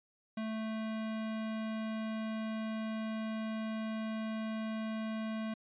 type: tone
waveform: square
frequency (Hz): 220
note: A3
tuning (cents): 0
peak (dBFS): -36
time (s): 0.37-5.54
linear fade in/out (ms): 5
effects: resampled to 8000 Hz